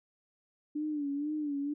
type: tone with vibrato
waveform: sine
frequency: 293.2 Hz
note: D4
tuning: 3 cents flat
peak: -31 dBFS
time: 0.75-1.74 s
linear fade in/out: 10 ms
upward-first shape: sine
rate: 2.1 Hz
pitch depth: 77 cents each way
effects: none